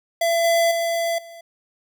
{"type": "tone with level steps", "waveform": "square", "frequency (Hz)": 673, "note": "E5", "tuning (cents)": 36, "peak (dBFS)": [-18, -16, -21, -39], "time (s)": [0.21, 1.41], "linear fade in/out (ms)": 5, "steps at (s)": [0.44, 0.71, 1.18], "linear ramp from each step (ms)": 5, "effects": []}